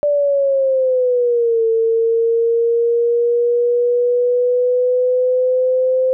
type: linear two-way sweep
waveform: sine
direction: down then up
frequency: 587.3 to 450.3 to 518 Hz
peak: -12 dBFS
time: 0.03-6.13 s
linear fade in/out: 0 ms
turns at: 1.65 s
effects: none